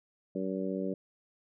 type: harmonic tone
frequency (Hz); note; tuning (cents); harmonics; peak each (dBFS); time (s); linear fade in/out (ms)
95.2; F#2; +50; 2 / 3 / 4 / 5 / 6; -35 / -37 / -38 / -39 / -40; 0.35-0.94; 5
effects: none

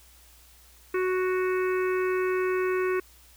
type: harmonic tone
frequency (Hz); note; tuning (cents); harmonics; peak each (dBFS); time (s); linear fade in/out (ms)
370; F#4; 0; 1 / 3 / 4 / 5 / 6 / 7; -24 / -34 / -36 / -38 / -40 / -41; 0.94-3; 5
effects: added 60 Hz sine -56 dBFS peak until 3.36 s + white hiss -56 dBFS RMS until 3.36 s

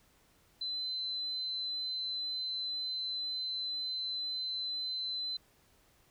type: tone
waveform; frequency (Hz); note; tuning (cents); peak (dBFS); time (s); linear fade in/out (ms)
sine; 4049; B7; +42; -34; 0.61-5.37; 5
effects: pink hiss -67 dBFS RMS until 6.1 s

